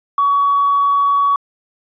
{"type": "tone with tanh clipping", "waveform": "triangle", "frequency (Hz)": 1128, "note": "C#6", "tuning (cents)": 30, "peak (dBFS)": -11, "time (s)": [0.18, 1.36], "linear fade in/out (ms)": 2, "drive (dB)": 4, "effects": ["resampled to 11025 Hz"]}